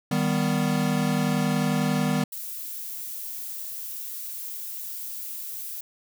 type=chord; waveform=square; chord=Eb augmented; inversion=none; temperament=equal; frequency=155.56 / 196 / 246.9 Hz; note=Eb3 / G3 / B3; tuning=0 / 0 / 0 cents; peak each=-27 dBFS; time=0.11-2.24 s; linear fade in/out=5 ms
type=noise; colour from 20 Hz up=violet; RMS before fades=-35 dBFS; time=2.32-5.81 s; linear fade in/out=5 ms
effects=none